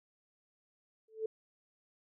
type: tone with exponential growth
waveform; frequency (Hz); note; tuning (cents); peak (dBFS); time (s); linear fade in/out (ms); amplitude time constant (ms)
sine; 440; A4; 0; -29; 1.08-1.26; 5; 39
effects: none